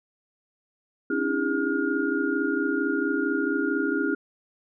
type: tone cluster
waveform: sine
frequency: 269.9 / 294.3 / 327.6 / 404.9 / 1425 Hz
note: C#4 / D4 / E4 / G#4 / F6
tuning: -46 / +4 / -11 / -44 / +34 cents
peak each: -29 dBFS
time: 1.1-4.15 s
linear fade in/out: 5 ms
effects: none